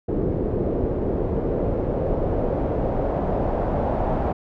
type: noise with low-pass filter sweep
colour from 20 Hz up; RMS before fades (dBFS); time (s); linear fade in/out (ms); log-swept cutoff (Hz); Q
pink; -23; 0.08-4.33; 10; 410 to 730; 2.2
effects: none